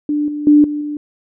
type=tone with level steps; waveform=sine; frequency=295.8 Hz; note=D4; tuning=13 cents sharp; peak=-14 / -20 / -5 / -18 / -20 dBFS; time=0.09-0.97 s; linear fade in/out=2 ms; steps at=0.28 / 0.47 / 0.64 / 0.81 s; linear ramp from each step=2 ms; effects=none